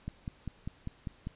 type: click train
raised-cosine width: 5 ms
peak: -24 dBFS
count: 7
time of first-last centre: 0.08-1.27 s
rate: 5.04 Hz
effects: pink hiss -61 dBFS RMS until 1.35 s + resampled to 8000 Hz